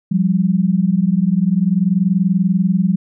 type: tone pair together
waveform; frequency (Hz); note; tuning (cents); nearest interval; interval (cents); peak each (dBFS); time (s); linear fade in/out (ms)
sine; 175.58 / 196; F3 / G3; +10 / 0; major second; 190; -15; 0.11-2.96; 10
effects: none